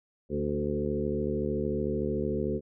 harmonic tone with a mistuned harmonic, 73.42 Hz, D2, in tune, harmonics 1 / 2 / 3 / 4 / 5 / 6 / 7, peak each -37 / -36 / -33 / -38 / -33 / -34 / -37 dBFS, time 0.29-2.61 s, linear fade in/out 50 ms, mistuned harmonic 5, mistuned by +24 cents, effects none

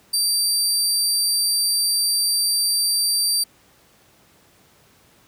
25% pulse tone, 4679 Hz, D8, 7 cents flat, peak -13 dBFS, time 0.13-3.44 s, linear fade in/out 10 ms, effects pink hiss -55 dBFS RMS until 5.27 s + high-pass 80 Hz 12 dB/octave

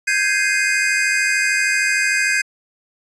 square chord, Ab major seventh, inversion third, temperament equal, 1568 / 1661.2 / 2093 / 2489 Hz, G6 / Ab6 / C7 / Eb7, 0 / 0 / 0 / 0 cents, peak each -22 dBFS, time 0.07-2.42 s, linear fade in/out 10 ms, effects resampled to 24000 Hz

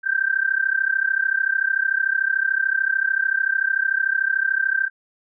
sine tone with amplitude modulation, 1568 Hz, G6, in tune, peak -14 dBFS, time 0.03-4.9 s, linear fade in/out 50 ms, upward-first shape sine, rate 33.5 Hz, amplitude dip 90%, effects none

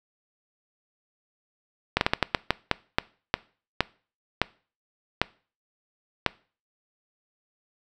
slowing click train, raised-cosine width 0.3 ms, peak -3 dBFS, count 14, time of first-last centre 1.97-6.263 s, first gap 41 ms, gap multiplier 1.31, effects noise-tail reverb RT60 0.4 s tail -22 dB re dry

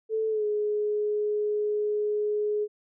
sine tone with pitch glide, 440 to 419.6 Hz, A4 to G#4, 0 to +18 cents, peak -24 dBFS, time 0.09-2.68 s, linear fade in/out 50 ms, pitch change -82 cents, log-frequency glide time 0.29-0.45 s, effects none

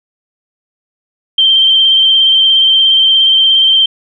sine tone with vibrato, 3136 Hz, G7, in tune, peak -5 dBFS, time 1.38-3.86 s, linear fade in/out 5 ms, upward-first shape sine, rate 17 Hz, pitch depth 25 cents each way, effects none

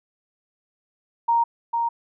sine tone pair in turn, 932.3 / 932.3 Hz, A#5 / A#5, 0 / 0 cents, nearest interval unison, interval 0 cents, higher neither, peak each -16 / -20 dBFS, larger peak first, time 1.28-1.44 / 1.73-1.89 s, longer neither, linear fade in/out 10 ms, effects none

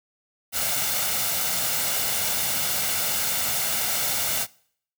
white noise with comb filter, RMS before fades -25 dBFS, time 0.52-4.47 s, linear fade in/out 50 ms, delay 1.4 ms, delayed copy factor +0.5, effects noise-tail reverb RT60 0.6 s tail -23 dB re dry + high-pass 80 Hz 12 dB/octave

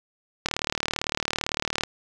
click train, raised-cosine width 0.2 ms, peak -7 dBFS, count 53, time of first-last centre 0.46-1.836 s, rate 37.8 Hz, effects none

